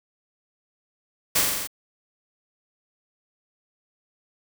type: noise with echo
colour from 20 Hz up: white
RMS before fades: -20 dBFS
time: 1.35-1.41 s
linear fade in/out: 10 ms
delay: 44 ms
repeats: 6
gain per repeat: -2 dB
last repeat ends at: 1.674 s
effects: none